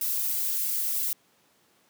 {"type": "noise with flanger", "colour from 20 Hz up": "violet", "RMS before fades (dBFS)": -28, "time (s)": [0.01, 1.13], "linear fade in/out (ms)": 2, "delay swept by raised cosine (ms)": [1.6, 3.1], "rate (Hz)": 3, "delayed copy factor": -1, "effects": ["pink hiss -64 dBFS RMS until 1.89 s", "high-pass 200 Hz 12 dB/octave"]}